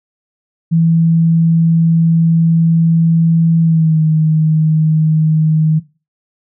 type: tone with pitch glide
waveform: sine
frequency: 164.81 to 156.82 Hz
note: E3 to D#3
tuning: 0 to +14 cents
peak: -8 dBFS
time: 0.71-5.8 s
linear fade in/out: 20 ms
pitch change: -86 cents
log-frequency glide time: 3.61-4.01 s
effects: noise-tail reverb RT60 0.3 s tail -18 dB re dry